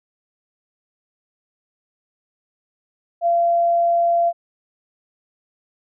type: tone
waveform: sine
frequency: 685 Hz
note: F5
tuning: 34 cents flat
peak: -14 dBFS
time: 3.21-4.33 s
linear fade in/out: 50 ms
effects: none